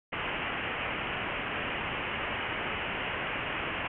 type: low-pass noise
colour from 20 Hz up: white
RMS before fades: -34 dBFS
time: 0.12-3.88 s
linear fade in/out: 10 ms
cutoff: 3000 Hz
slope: 96 dB/octave
effects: none

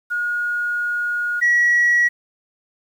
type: tone pair in turn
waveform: sine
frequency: 1440 / 1922.2 Hz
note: F#6 / B6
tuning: -47 / -47 cents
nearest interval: perfect fourth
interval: 500 cents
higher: second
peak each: -19 / -11 dBFS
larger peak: second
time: 0.1-1.41 / 1.41-2.09 s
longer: first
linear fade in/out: 20 ms
effects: tanh soft clip ceiling -10 dBFS + 8-bit

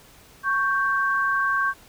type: tone pair together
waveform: sine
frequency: 1108.7 / 1568 Hz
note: C#6 / G6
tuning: 0 / 0 cents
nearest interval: tritone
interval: 600 cents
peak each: -23 / -22 dBFS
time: 0.43-1.74 s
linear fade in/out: 50 ms
effects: pink hiss -51 dBFS RMS until 1.88 s

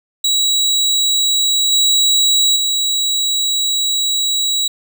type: tone with level steps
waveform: 30% pulse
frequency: 3888 Hz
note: B7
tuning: 28 cents flat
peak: -10 / -8 / -12 dBFS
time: 0.24-4.68 s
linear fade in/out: 5 ms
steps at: 1.72 / 2.56 s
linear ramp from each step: 2 ms
effects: none

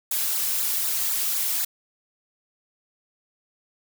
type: noise with flanger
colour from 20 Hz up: blue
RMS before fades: -25 dBFS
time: 0.11-1.65 s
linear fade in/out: 5 ms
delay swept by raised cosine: 0.33 to 4.13 ms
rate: 4 Hz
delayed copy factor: -0.95
effects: none

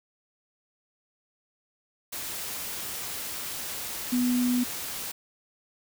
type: tone in noise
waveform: sine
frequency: 246.9 Hz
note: B3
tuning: in tune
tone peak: -22 dBFS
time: 4.12-4.64 s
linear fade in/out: 10 ms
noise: white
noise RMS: -35 dBFS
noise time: 2.12-5.12 s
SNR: +10 dB
effects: none

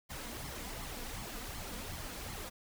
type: noise with flanger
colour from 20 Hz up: pink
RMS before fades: -43 dBFS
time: 0.09-2.5 s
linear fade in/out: 20 ms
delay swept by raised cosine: 0.92 to 4.22 ms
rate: 2.7 Hz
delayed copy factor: +0.6
effects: none

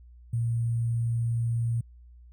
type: tone with sample-and-hold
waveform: sine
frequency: 116.54 Hz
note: A#2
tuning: in tune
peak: -24 dBFS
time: 0.33-1.81 s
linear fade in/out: 5 ms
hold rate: 8820 Hz
effects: added 60 Hz sine -48 dBFS peak until 2.32 s

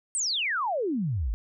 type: exponential sweep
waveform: sine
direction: down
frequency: 8890 to 46.55 Hz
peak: -25 dBFS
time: 0.15-1.34 s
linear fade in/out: 0 ms
effects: none

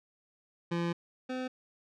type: tone pair in turn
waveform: 25% pulse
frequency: 170.9 / 256.1 Hz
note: F3 / C4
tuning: -37 / -37 cents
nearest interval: perfect fifth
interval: 700 cents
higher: second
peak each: -26 / -30 dBFS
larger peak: first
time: 0.71-0.93 / 1.29-1.48 s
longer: first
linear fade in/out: 10 ms
effects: low-pass 4000 Hz 12 dB/octave

